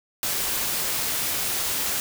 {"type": "noise", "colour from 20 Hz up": "white", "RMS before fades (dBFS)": -26, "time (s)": [0.23, 2], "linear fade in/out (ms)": 0, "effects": []}